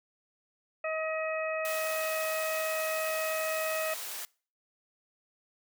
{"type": "harmonic tone", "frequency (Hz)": 634, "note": "D#5", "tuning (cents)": 32, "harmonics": [1, 2, 3, 4], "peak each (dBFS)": [-32, -38, -40, -38], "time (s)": [0.84, 3.94], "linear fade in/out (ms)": 5}
{"type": "high-pass noise", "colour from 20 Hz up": "white", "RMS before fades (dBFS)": -39, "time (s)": [1.65, 4.25], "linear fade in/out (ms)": 0, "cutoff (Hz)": 520, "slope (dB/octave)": 12}
{"effects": ["noise-tail reverb RT60 0.4 s tail -24 dB re dry"]}